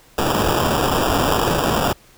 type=noise with sample-and-hold; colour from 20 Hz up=white; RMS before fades=-18 dBFS; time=0.18-1.93 s; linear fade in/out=5 ms; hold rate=2100 Hz; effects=pink hiss -50 dBFS RMS until 2.17 s